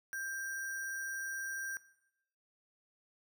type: tone with sample-and-hold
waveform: sine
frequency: 1583 Hz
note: G6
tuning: 17 cents sharp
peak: -37 dBFS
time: 0.13-1.77 s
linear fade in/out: 0 ms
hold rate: 7350 Hz
effects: noise-tail reverb RT60 0.8 s tail -18 dB re dry